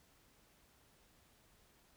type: silence
effects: pink hiss -69 dBFS RMS until 1.96 s